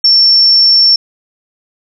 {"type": "tone", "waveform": "sine", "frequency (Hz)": 5430, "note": "F8", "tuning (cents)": -50, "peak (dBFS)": -4, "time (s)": [0.04, 0.96], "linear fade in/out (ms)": 5, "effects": []}